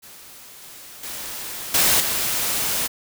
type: noise with level steps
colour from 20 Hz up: white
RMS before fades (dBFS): -43 / -41 / -32 / -17 / -23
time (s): 0.02-2.88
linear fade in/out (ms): 20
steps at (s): 0.62 / 1.03 / 1.74 / 2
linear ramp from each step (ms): 5
effects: none